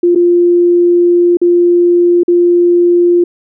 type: tone with dropouts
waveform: sine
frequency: 349.2 Hz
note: F4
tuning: in tune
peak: -5 dBFS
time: 0.03-3.24 s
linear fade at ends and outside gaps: 5 ms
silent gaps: 0.15-0.157 / 1.371-1.415 / 2.234-2.28 s
effects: none